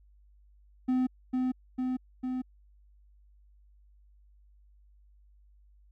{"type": "tone with echo", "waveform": "triangle", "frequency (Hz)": 255.3, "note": "C4", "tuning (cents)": -42, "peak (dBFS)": -22, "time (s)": [0.88, 1.07], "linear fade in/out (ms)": 10, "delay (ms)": 450, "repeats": 3, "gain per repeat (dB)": -2, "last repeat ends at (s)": 2.42, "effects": ["added 50 Hz sine -57 dBFS peak until 5.91 s"]}